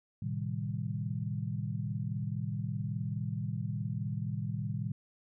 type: chord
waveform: sine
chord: A half-diminished seventh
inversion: none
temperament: equal with one note detuned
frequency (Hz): 111.86 / 130.81 / 155.56 / 196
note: A2 / C3 / Eb3 / G3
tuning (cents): +29 / 0 / 0 / 0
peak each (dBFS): -36 / -39 / -38 / -40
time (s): 0.22-4.92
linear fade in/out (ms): 5
effects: none